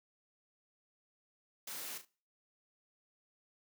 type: noise with echo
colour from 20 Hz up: white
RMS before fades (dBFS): -44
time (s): 1.67-1.98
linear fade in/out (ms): 5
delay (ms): 36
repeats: 2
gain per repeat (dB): -9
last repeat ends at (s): 2.052
effects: noise-tail reverb RT60 0.4 s tail -22 dB re dry + high-pass 200 Hz 12 dB/octave